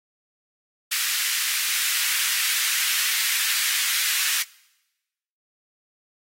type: high-pass noise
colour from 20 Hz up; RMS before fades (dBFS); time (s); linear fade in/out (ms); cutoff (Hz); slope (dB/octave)
pink; -24; 0.91-4.43; 10; 1700; 24
effects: noise-tail reverb RT60 1.0 s tail -23 dB re dry + AAC 48 kbps